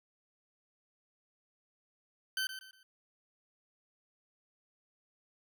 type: tone with echo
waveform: 20% pulse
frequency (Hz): 1536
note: G6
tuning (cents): -36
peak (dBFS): -27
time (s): 2.37-2.47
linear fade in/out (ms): 2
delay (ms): 120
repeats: 3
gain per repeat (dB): -10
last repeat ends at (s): 2.83
effects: none